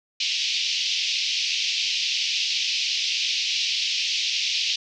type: band-pass noise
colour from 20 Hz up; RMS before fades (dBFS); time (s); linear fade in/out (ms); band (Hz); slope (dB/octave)
pink; -25; 0.2-4.76; 5; 2500 to 5700; 48
effects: none